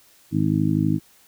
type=harmonic tone; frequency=52.1 Hz; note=G#1; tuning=6 cents sharp; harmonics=2 / 3 / 4 / 5 / 6; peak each=-26 / -22 / -26 / -24 / -24 dBFS; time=0.31-1 s; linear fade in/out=50 ms; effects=white hiss -55 dBFS RMS until 1.27 s